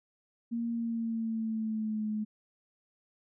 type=tone with pitch glide; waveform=sine; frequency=233.1 to 213.8 Hz; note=A#3 to A3; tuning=0 to -49 cents; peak=-30 dBFS; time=0.51-2.25 s; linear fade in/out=20 ms; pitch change=-149 cents; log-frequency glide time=0.71-2.08 s; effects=none